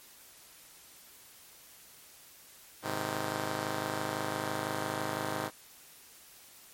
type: chord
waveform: 5% pulse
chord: Ab major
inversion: none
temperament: just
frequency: 103.83 / 129.78 / 155.74 Hz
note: Ab2 / C3 / Eb3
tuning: 0 / -14 / +2 cents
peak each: -27 dBFS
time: 2.82-5.51 s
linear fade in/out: 50 ms
effects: white hiss -55 dBFS RMS until 6.73 s + MP3 64 kbps